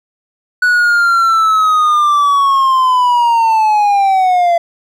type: linear sweep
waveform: triangle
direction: down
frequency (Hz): 1480 to 677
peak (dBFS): -6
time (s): 0.62-4.58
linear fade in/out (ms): 5
effects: none